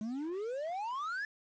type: exponential sweep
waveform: triangle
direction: up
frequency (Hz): 208.5 to 1760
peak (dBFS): -33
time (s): 0.01-1.25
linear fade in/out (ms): 2
effects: resampled to 16000 Hz + 10-bit